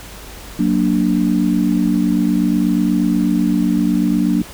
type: chord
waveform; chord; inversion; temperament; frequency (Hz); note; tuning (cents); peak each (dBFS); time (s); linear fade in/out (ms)
sine; Gb augmented; none; equal; 185 / 233.1 / 293.7; Gb3 / Bb3 / D4; 0 / 0 / 0; -17; 0.59-4.42; 5
effects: added 50 Hz sine -39 dBFS peak until 4.53 s + pink hiss -36 dBFS RMS until 4.53 s